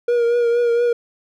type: tone with vibrato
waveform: triangle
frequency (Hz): 474.4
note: A#4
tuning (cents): +30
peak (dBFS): -12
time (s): 0.08-0.93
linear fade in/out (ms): 5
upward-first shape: triangle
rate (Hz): 4.3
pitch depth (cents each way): 35
effects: none